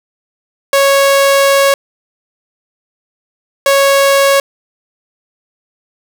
sawtooth tone pair in turn, 553 / 553 Hz, C#5 / C#5, -4 / -4 cents, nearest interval unison, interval 0 cents, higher neither, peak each -3 dBFS, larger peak neither, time 0.73-1.74 / 3.66-4.4 s, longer first, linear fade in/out 2 ms, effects none

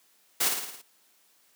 white noise with echo, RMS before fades -25 dBFS, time 0.4-0.49 s, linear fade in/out 10 ms, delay 55 ms, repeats 6, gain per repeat -4 dB, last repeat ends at 0.82 s, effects white hiss -64 dBFS RMS until 1.55 s + high-pass 200 Hz 12 dB/octave

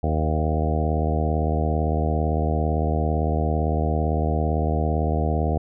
harmonic tone with a mistuned harmonic, 77.78 Hz, D#2, in tune, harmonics 1 / 2 / 3 / 4 / 5 / 6 / 7 / 8 / 9 / 10, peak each -22 / -27 / -30 / -32 / -33 / -31 / -34 / -35 / -30 / -35 dBFS, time 0.03-5.58 s, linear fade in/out 5 ms, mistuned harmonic 8, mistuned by +19 cents, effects none

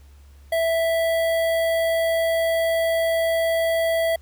square tone with notch filter, 659.3 Hz, E5, in tune, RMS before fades -21 dBFS, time 0.52-4.16 s, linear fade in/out 5 ms, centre 6300 Hz, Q 0.85, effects added 70 Hz sine -45 dBFS peak until 4.21 s + pink hiss -59 dBFS RMS until 4.21 s

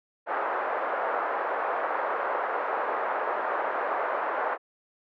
pink band-pass noise, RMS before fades -29 dBFS, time 0.26-4.58 s, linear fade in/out 50 ms, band 510 to 1500 Hz, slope 24 dB/octave, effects none

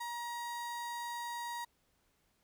35% pulse tone, 949 Hz, A#5, 31 cents sharp, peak -37 dBFS, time 0-1.65 s, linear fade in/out 10 ms, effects pink hiss -75 dBFS RMS until 2.43 s

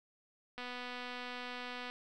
click train, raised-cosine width 0.3 ms, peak -28 dBFS, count 327, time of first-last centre 0.58-1.9 s, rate 247 Hz, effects none

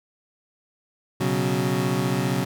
25% pulse chord, B suspended second, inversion none, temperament equal, 123.47 / 138.59 / 185 Hz, B2 / C#3 / F#3, 0 / 0 / 0 cents, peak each -23 / -22 / -22 dBFS, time 1.2-2.45 s, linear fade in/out 10 ms, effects none

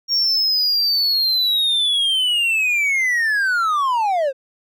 triangle linear sweep, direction down, 5588 to 510 Hz, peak -14 dBFS, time 0.08-4.33 s, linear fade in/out 50 ms, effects none

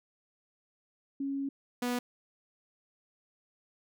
sine / sawtooth tone pair in turn, 275.9 / 245.1 Hz, C#4 / B3, -8 / -13 cents, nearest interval major second, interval 205 cents, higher first, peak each -31 / -26 dBFS, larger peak second, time 1.2-1.49 / 1.82-1.99 s, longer first, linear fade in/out 5 ms, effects none

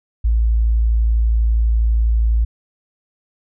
sine tone, 56.1 Hz, A1, 34 cents sharp, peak -12 dBFS, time 0.24-2.45 s, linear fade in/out 10 ms, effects none

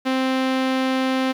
sawtooth tone with low-pass filter, 261.6 Hz, C4, in tune, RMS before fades -21 dBFS, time 0.05-1.33 s, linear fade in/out 20 ms, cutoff 3700 Hz, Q 1.1, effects 8-bit

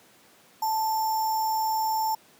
sine tone with sample-and-hold, 880 Hz, A5, in tune, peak -23 dBFS, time 0.62-2.15 s, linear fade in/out 5 ms, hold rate 6300 Hz, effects pink hiss -56 dBFS RMS until 2.39 s + high-pass 200 Hz 12 dB/octave

